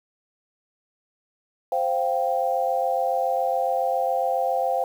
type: chord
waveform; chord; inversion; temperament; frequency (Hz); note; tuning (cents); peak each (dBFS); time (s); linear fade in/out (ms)
sine; C suspended fourth; none; just; 523.3 / 697.7 / 784.9; C5 / F5 / G5; 0 / -2 / +2; -25; 1.72-4.84; 2
effects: 8-bit